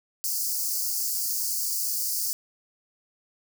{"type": "high-pass noise", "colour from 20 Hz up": "white", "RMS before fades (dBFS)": -28, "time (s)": [0.24, 2.33], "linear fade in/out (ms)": 0, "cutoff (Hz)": 4500, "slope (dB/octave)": 96, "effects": []}